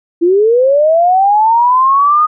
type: linear sweep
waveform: sine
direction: up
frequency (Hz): 329.6 to 1244.5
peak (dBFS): -6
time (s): 0.21-2.27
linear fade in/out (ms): 20
effects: none